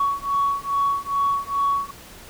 sine beating tone pair, 1118 / 1120.4 Hz, C#6 / C#6, +14 / +18 cents, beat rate 2.4 Hz, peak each -22 dBFS, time 0-1.91 s, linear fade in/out 5 ms, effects tanh soft clip ceiling -13 dBFS + pink hiss -43 dBFS RMS until 2.29 s

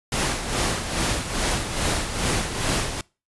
pink noise with tremolo, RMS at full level -22 dBFS, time 0.12-3.01 s, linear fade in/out 2 ms, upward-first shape sine, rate 2.4 Hz, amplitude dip 60%, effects noise-tail reverb RT60 0.3 s tail -24 dB re dry + resampled to 24000 Hz

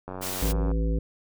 click train, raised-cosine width 1 ms, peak -22 dBFS, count 60, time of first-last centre 0.08-0.715 s, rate 92.9 Hz
white noise, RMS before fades -33 dBFS, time 0.21-0.53 s, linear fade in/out 20 ms
harmonic tone, 55 Hz, A1, in tune, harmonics 1 / 3 / 5 / 7 / 9, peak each -23 / -31 / -34 / -39 / -36 dBFS, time 0.42-0.99 s, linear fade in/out 5 ms
effects none

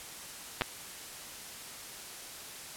clicks, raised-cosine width 0.3 ms, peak -12 dBFS, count 2, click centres 0.611 / 0.619 s, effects white hiss -45 dBFS RMS until 2.76 s + low-pass 12000 Hz 12 dB/octave

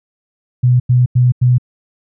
sine tone bursts, 124.4 Hz, B2, 13 cents sharp, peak -7 dBFS, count 4, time 0.63-1.583 s, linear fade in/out 10 ms, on 170 ms, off 91 ms, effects none

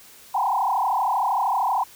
sine tone with frequency modulation, 883 Hz, A5, 6 cents sharp, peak -19 dBFS, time 0.34-1.84 s, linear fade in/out 10 ms, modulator 32.9 Hz, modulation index 4.1, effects white hiss -48 dBFS RMS until 1.95 s

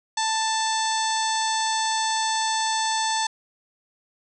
harmonic tone, 884 Hz, A5, 8 cents sharp, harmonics 1 / 2 / 3 / 4 / 5 / 6 / 7 / 8 / 9, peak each -24 / -31 / -39 / -31 / -32 / -36 / -32 / -42 / -33 dBFS, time 0.17-3.27 s, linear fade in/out 5 ms, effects none

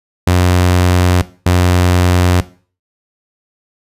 sawtooth tone pair in turn, 90 / 90 Hz, F#2 / F#2, -47 / -47 cents, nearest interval unison, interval 0 cents, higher neither, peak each -4 / -4 dBFS, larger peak neither, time 0.27-1.22 / 1.46-2.41 s, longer neither, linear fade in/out 5 ms, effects noise-tail reverb RT60 0.4 s tail -17 dB re dry + resampled to 32000 Hz

